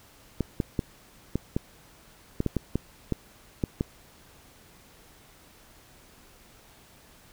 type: clicks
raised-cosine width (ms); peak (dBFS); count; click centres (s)
3; -12; 12; 0.407 / 0.602 / 0.792 / 1.356 / 1.565 / 2.404 / 2.463 / 2.567 / 2.756 / 3.123 / 3.638 / 3.809
effects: pink hiss -55 dBFS RMS until 7.32 s